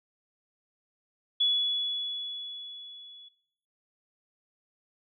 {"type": "tone with level ramp", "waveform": "sine", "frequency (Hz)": 3400, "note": "G#7", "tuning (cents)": 40, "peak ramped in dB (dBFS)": [-21, -47], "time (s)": [1.4, 3.29], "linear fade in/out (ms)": 10, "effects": ["noise-tail reverb RT60 0.7 s tail -21 dB re dry"]}